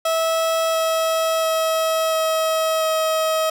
30% pulse tone with pitch steps, 651 / 647.3 / 643.5 / 639.8 / 636.1 Hz, E5 / E5 / E5 / D#5 / D#5, -22 / -32 / -42 / +48 / +38 cents, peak -15 dBFS, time 0.05-3.5 s, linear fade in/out 5 ms, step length 690 ms, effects none

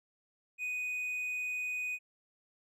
triangle tone, 2489 Hz, D#7, in tune, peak -32 dBFS, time 0.58-1.99 s, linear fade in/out 50 ms, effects none

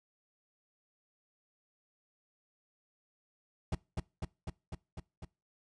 brown noise with echo, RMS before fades -32 dBFS, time 3.72-3.75 s, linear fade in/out 5 ms, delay 250 ms, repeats 6, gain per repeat -2 dB, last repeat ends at 5.25 s, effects noise-tail reverb RT60 0.3 s tail -24 dB re dry + resampled to 22050 Hz

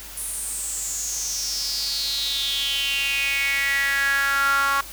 sawtooth tone with high-pass filter sweep, 277.2 Hz, C#4, in tune, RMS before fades -24 dBFS, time 0.17-4.81 s, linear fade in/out 5 ms, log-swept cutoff 10000 to 1200 Hz, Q 7, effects added 50 Hz sine -44 dBFS peak until 4.92 s + white hiss -39 dBFS RMS until 4.92 s

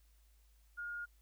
sine tone, 1424 Hz, F6, 33 cents sharp, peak -40 dBFS, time 0.77-1.06 s, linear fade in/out 20 ms, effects added 53 Hz sine -64 dBFS peak until 1.21 s + white hiss -75 dBFS RMS until 1.21 s

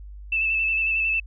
sine tone with vibrato, 2637 Hz, E7, in tune, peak -20 dBFS, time 0.32-1.2 s, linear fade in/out 5 ms, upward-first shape square, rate 11 Hz, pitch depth 20 cents each way, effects added 50 Hz sine -37 dBFS peak until 1.26 s

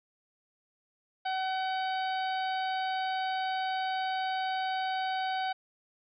harmonic tone with a mistuned harmonic, 756 Hz, F#5, 37 cents sharp, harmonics 1 / 2 / 3 / 4 / 5 / 6, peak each -30 / -38 / -44 / -44 / -45 / -47 dBFS, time 1.25-5.53 s, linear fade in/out 10 ms, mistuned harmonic 6, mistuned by +35 cents, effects none

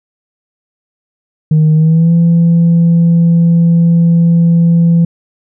sine tone with pitch glide, 155.5 to 168.6 Hz, D#3 to E3, -1 to +39 cents, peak -3 dBFS, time 1.51-5.05 s, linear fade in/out 5 ms, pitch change +140 cents, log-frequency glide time 1.74-2.12 s, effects tanh soft clip ceiling -3 dBFS

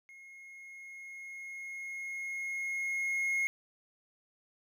triangle tone with level ramp, 2156 Hz, C#7, 49 cents flat, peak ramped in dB -49 to -26 dBFS, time 0.09-3.47 s, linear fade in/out 0 ms, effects none

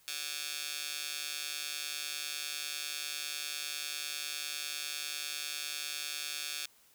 15% pulse tone with high-pass filter, 150 Hz, D3, 37 cents sharp, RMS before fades -39 dBFS, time 0.08-6.66 s, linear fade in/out 0 ms, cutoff 3300 Hz, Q 1.2, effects white hiss -64 dBFS RMS until 6.94 s

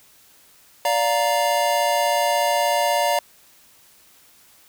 square chord, Bb major, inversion first, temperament just, 582.7 / 699.2 / 932.3 Hz, D5 / F5 / Bb5, -14 / +2 / 0 cents, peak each -23 dBFS, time 0.85-3.19 s, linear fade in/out 2 ms, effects white hiss -53 dBFS RMS until 4.68 s

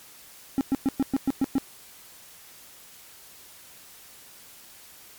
triangle tone bursts, 270 Hz, C#4, 45 cents flat, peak -17 dBFS, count 8, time 0.58-1.582 s, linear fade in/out 0 ms, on 29 ms, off 110 ms, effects white hiss -49 dBFS RMS until 5.18 s + MP3 96 kbps

